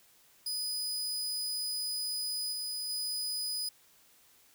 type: tone with level steps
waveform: sawtooth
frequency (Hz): 4978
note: D#8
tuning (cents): 0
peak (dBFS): -30 / -32 / -30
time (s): 0.46-3.69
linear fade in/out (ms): 5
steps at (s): 2.52 / 2.89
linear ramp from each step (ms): 10
effects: white hiss -63 dBFS RMS until 4.54 s